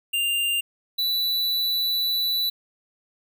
square tone pair in turn, 2794 / 3962 Hz, F7 / B7, 0 / +5 cents, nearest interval tritone, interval 605 cents, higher second, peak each -22 dBFS, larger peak neither, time 0.13-0.61 / 0.98-2.5 s, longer second, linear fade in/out 10 ms, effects none

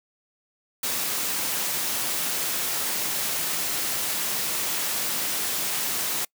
white high-pass noise, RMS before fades -27 dBFS, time 0.83-6.25 s, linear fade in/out 5 ms, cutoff 120 Hz, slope 12 dB/octave, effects noise-tail reverb RT60 0.1 s tail -26 dB re dry

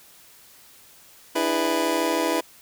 25% pulse chord, E dominant seventh, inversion third, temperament just, 296.7 / 329.6 / 412 / 494.4 Hz, D4 / E4 / G#4 / B4, +18 / 0 / -14 / +2 cents, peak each -25 / -21 / -27 / -23 dBFS, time 1.35-2.41 s, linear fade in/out 10 ms, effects white hiss -51 dBFS RMS until 2.61 s

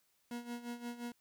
40% pulse tone with tremolo, 239.2 Hz, A#3, 45 cents sharp, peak -38 dBFS, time 0.31-1.12 s, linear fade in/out 2 ms, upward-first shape sine, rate 5.7 Hz, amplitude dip 75%, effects white hiss -75 dBFS RMS until 1.2 s

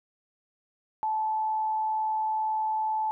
sine tone with frequency modulation, 870 Hz, A5, 20 cents flat, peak -25 dBFS, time 1.03-3.11 s, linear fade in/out 0 ms, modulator 77.9 Hz, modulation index 0.22, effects none

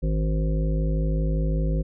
harmonic tone, 52.6 Hz, G#1, 23 cents sharp, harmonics 1 / 3 / 5 / 7 / 9 / 10, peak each -22 / -26 / -35 / -37 / -40 / -36 dBFS, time 0.02-1.83 s, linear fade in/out 20 ms, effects none

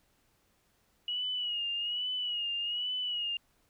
sine tone with vibrato, 2900 Hz, F#7, 35 cents flat, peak -31 dBFS, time 1.08-3.37 s, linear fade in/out 2 ms, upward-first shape sine, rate 1.2 Hz, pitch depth 60 cents each way, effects pink hiss -71 dBFS RMS until 3.69 s

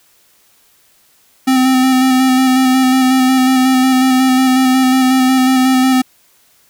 square tone with vibrato, 259.2 Hz, C4, 16 cents flat, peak -9 dBFS, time 1.47-6.02 s, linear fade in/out 10 ms, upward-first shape square, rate 5.5 Hz, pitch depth 17 cents each way, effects white hiss -52 dBFS RMS until 6.69 s

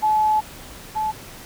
sine tone pair in turn, 859 / 864.5 Hz, A5 / A5, -42 / -31 cents, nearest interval unison, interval 11 cents, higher second, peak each -15 / -20 dBFS, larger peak first, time 0.02-0.41 / 0.95-1.12 s, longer first, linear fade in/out 20 ms, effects pink hiss -40 dBFS RMS until 1.45 s

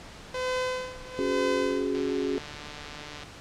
sawtooth tone with tremolo, 509 Hz, C5, 48 cents flat, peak -22 dBFS, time 0.34-2 s, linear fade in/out 5 ms, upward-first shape sine, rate 1.1 Hz, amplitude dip 90%
sine chord, C# suspended fourth, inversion none, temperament just, 277.2 / 369.6 / 415.8 Hz, C#4 / F#4 / G#4, 0 / -2 / +2 cents, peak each -30 dBFS, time 1.19-2.38 s, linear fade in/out 0 ms
click train, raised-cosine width 0.2 ms, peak -24 dBFS, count 191, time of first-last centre 1.95-3.234 s, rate 148 Hz
effects pink hiss -45 dBFS RMS until 3.4 s + low-pass 6000 Hz 12 dB/octave

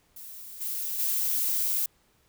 violet noise with level steps, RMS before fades -43 / -32 / -27 dBFS, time 0.16-1.86 s, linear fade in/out 5 ms, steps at 0.6 / 0.98 s, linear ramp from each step 20 ms, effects pink hiss -66 dBFS RMS until 2.28 s

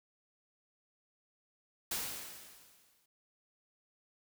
white noise with exponential decay, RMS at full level -35 dBFS, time 1.91-3.06 s, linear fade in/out 5 ms, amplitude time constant 250 ms, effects none

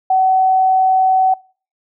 sine tone, 755 Hz, F#5, 35 cents sharp, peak -10 dBFS, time 0.1-1.34 s, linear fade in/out 5 ms, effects noise-tail reverb RT60 0.4 s tail -24 dB re dry

